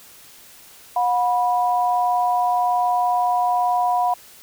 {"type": "tone pair together", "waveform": "sine", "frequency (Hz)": [722.2, 981], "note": ["F#5", "B5"], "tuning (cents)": [-42, -12], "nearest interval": "perfect fourth", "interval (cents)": 530, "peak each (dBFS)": [-18, -21], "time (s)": [0.96, 4.14], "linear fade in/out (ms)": 5, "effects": ["white hiss -46 dBFS RMS until 4.42 s"]}